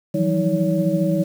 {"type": "tone cluster", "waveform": "sine", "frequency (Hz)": [162.3, 174.6, 189.5, 318.8, 565], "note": ["E3", "F3", "F#3", "D#4", "C#5"], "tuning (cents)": [-27, 0, 42, 42, 33], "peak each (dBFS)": -23, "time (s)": [0.14, 1.24], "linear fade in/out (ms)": 10, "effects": ["7-bit"]}